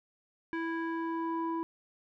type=tone with low-pass filter sweep; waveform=square; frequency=329.6 Hz; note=E4; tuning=in tune; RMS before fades=-34 dBFS; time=0.53-1.63 s; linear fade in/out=0 ms; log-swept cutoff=1900 to 870 Hz; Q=2.8; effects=none